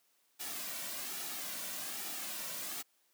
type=noise with flanger; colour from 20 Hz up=white; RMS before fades=-41 dBFS; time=0.39-2.83 s; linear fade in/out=20 ms; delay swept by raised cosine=1.9 to 2.41 ms; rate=1.2 Hz; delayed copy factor=-0.5; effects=white hiss -73 dBFS RMS until 3.13 s + high-pass 200 Hz 12 dB/octave